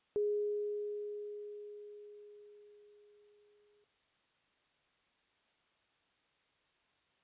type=tone with exponential decay; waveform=sine; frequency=415.3 Hz; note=G#4; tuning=in tune; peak=-29 dBFS; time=0.16-3.84 s; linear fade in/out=0 ms; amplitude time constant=800 ms; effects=white hiss -74 dBFS RMS until 7.23 s + resampled to 8000 Hz